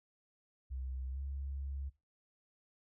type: tone with pitch glide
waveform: sine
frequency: 64.9 to 68.72 Hz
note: C2 to C#2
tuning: -13 to -14 cents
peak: -38 dBFS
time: 0.7-1.9 s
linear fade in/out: 20 ms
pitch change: +99 cents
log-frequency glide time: 1.11-1.19 s
effects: noise-tail reverb RT60 0.3 s tail -21 dB re dry